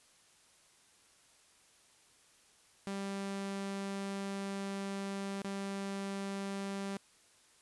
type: tone with dropouts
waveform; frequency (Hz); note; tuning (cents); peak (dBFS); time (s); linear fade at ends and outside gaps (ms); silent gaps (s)
sawtooth; 196.9; G3; +8; -33; 2.87-6.97; 0; 5.418-5.446
effects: white hiss -65 dBFS RMS until 7.61 s + resampled to 24000 Hz